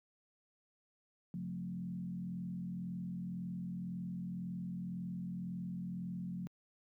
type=tone with frequency modulation; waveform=sine; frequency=179.1 Hz; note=F3; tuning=44 cents sharp; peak=-38 dBFS; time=1.34-6.47 s; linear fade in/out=0 ms; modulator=41.9 Hz; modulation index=0.87; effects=high-pass 100 Hz 12 dB/octave + 13-bit